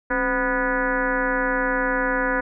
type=tone with frequency modulation; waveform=sine; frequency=990 Hz; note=B5; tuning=4 cents sharp; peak=-19 dBFS; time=0.1-2.41 s; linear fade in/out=10 ms; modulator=240 Hz; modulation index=3.4; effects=none